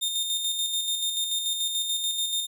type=tone with tremolo; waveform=sawtooth; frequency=3642 Hz; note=A#7; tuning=41 cents flat; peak=-21 dBFS; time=0.01-2.47 s; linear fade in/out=20 ms; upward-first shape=square; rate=6.9 Hz; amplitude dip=40%; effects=none